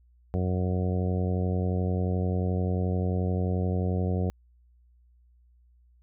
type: harmonic tone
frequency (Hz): 91.4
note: F#2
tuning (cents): -21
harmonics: 1 / 2 / 3 / 4 / 5 / 6 / 7 / 8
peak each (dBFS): -26 / -30 / -38 / -37 / -36 / -40 / -42 / -42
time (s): 0.34-4.3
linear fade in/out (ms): 0
effects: added 60 Hz sine -57 dBFS peak until 6.02 s